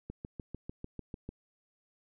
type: click train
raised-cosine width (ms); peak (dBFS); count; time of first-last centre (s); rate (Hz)
3; -27; 9; 0.1-1.29; 6.72
effects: none